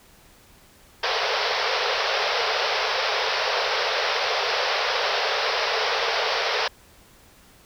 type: band-pass noise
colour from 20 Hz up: pink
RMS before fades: -24 dBFS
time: 1.03-6.68 s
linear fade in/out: 5 ms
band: 420 to 5500 Hz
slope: 96 dB/octave
effects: pink hiss -53 dBFS RMS until 7.65 s